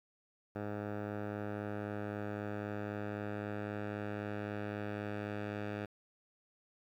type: tone with low-pass filter sweep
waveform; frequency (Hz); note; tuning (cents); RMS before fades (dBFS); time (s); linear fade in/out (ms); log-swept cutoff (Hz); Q
10% pulse; 103.83; G#2; 0; -40; 0.55-5.86; 10; 1300 to 2300; 1.1
effects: 11-bit